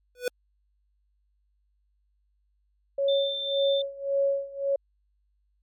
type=tone with exponential growth; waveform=square; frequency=493.9 Hz; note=B4; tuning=in tune; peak=-22 dBFS; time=0.15-0.28 s; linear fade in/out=2 ms; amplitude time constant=28 ms
type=tone with tremolo; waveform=sine; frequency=554.4 Hz; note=C#5; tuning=in tune; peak=-20 dBFS; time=2.98-4.76 s; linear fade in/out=5 ms; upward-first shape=sine; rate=1.8 Hz; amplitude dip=90%
type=tone; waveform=sine; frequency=3564 Hz; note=A7; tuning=22 cents sharp; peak=-29 dBFS; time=3.08-3.82 s; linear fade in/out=5 ms
effects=added 50 Hz sine -67 dBFS peak until 5.62 s + MP3 96 kbps